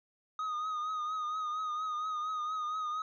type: tone with vibrato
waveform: triangle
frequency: 1244.5 Hz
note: D#6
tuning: in tune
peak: -31 dBFS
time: 0.39-3.02 s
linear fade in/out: 2 ms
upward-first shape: triangle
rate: 4.3 Hz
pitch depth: 53 cents each way
effects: resampled to 16000 Hz